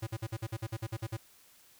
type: tone bursts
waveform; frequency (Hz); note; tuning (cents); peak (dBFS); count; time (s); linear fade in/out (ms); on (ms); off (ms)
square; 111.5; A2; +23; -34; 12; 0.02-1.17; 10; 50; 50
effects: white hiss -61 dBFS RMS until 1.79 s